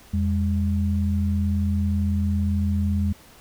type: tone pair together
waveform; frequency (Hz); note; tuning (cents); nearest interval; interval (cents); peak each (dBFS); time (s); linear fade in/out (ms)
sine; 84.64 / 202.6; E2 / G#3; +46 / -43; octave + minor third; 1511; -21 / -24; 0.13-3.13; 10
effects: pink hiss -50 dBFS RMS until 3.4 s